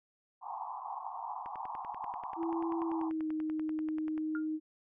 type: band-pass noise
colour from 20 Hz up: pink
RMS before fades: -41 dBFS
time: 0.41-3.11 s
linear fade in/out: 50 ms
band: 740 to 1100 Hz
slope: 96 dB/octave
type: click train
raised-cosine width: 0.5 ms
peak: -33 dBFS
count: 29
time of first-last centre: 1.46-4.178 s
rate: 10.3 Hz
type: tone with pitch glide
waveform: sine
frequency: 332.1 to 311.7 Hz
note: E4 to D#4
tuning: +13 to +3 cents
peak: -32 dBFS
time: 2.36-4.6 s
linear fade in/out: 50 ms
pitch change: -110 cents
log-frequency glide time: 2.83-3.28 s
type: tone with exponential decay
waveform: sine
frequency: 1411 Hz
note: F6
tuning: 17 cents sharp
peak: -35 dBFS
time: 4.35-4.47 s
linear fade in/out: 1 ms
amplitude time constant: 24 ms
effects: none